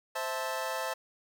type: chord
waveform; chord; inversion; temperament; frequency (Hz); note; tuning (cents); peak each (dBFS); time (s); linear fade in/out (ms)
25% pulse; A minor; first; equal with one note detuned; 523.3 / 654.7 / 880; C5 / E5 / A5; 0 / -12 / 0; -33; 0.15-0.94; 10
effects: none